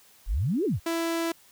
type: exponential two-way sweep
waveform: sine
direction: up then down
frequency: 35.67 to 452.9 to 65.6 Hz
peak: -23 dBFS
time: 0.26-0.8 s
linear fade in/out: 50 ms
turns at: 0.65 s
type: tone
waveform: sawtooth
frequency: 332.3 Hz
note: E4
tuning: 14 cents sharp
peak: -22 dBFS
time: 0.86-1.32 s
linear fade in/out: 5 ms
effects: white hiss -57 dBFS RMS until 1.51 s